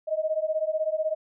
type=beating tone pair; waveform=sine; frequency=619 / 635 Hz; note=D#5 / D#5; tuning=-9 / +35 cents; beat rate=16 Hz; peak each=-27 dBFS; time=0.07-1.15 s; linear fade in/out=20 ms; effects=none